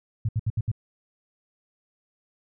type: tone bursts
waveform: sine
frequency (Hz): 110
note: A2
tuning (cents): 0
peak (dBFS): -21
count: 5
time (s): 0.25-0.716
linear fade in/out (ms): 5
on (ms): 38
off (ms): 69
effects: none